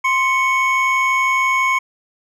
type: tone pair together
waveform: triangle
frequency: 1046.5 / 2217 Hz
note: C6 / C#7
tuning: 0 / 0 cents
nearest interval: octave + minor second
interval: 1300 cents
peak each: -15 dBFS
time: 0.04-1.79 s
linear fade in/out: 10 ms
effects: none